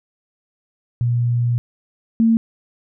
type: tone pair in turn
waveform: sine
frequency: 120 / 226.5 Hz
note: B2 / A#3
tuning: -49 / -50 cents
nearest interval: major seventh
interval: 1099 cents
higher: second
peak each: -15 / -11 dBFS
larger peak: second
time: 1.01-1.58 / 2.2-2.37 s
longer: first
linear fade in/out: 0 ms
effects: none